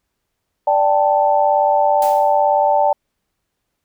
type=chord; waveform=sine; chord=D suspended fourth; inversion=none; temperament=just; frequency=587.3 / 783.1 / 881 Hz; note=D5 / G5 / A5; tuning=0 / -2 / +2 cents; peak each=-16 dBFS; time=0.67-2.93 s; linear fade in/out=5 ms
type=noise with exponential decay; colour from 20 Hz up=white; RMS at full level=-29 dBFS; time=2.02-2.46 s; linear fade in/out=2 ms; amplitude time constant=94 ms
effects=pink hiss -74 dBFS RMS until 3.84 s